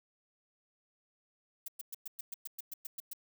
violet noise bursts, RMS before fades -41 dBFS, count 12, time 1.66-3.134 s, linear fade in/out 5 ms, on 22 ms, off 110 ms, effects none

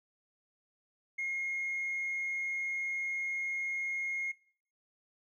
triangle tone with tanh clipping, 2147 Hz, C7, 44 cents sharp, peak -33 dBFS, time 1.18-4.32 s, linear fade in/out 10 ms, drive 5 dB, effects noise-tail reverb RT60 0.5 s tail -19 dB re dry

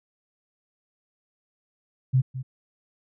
sine tone with echo, 130 Hz, C3, 11 cents flat, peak -16 dBFS, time 2.13-2.22 s, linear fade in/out 20 ms, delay 210 ms, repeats 1, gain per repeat -13 dB, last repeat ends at 2.43 s, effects none

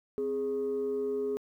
sine tone pair together, 260.6 / 415.3 Hz, C4 / G#4, -7 / 0 cents, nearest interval minor sixth, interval 807 cents, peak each -36 / -28 dBFS, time 0.18-1.37 s, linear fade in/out 0 ms, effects tanh soft clip ceiling -25 dBFS + 11-bit

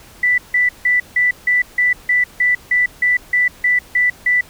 sine tone bursts, 1978 Hz, B6, 2 cents sharp, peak -11 dBFS, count 14, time 0.23-4.41 s, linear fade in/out 5 ms, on 150 ms, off 160 ms, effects pink hiss -43 dBFS RMS until 4.49 s

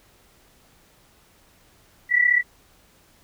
sine tone pair together, 1947 / 1982.2 Hz, B6 / B6, -25 / +6 cents, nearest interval unison, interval 31 cents, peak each -17 / -20 dBFS, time 2.09-2.43 s, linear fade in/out 50 ms, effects pink hiss -57 dBFS RMS until 3.23 s

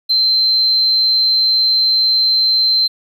triangle tone, 4109 Hz, C8, 32 cents flat, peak -7 dBFS, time 0.09-2.88 s, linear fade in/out 20 ms, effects tanh soft clip ceiling -9 dBFS

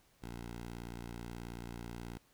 10% pulse tone, 58.5 Hz, A#1, 7 cents sharp, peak -35 dBFS, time 0.22-2.18 s, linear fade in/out 10 ms, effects pink hiss -69 dBFS RMS until 2.33 s

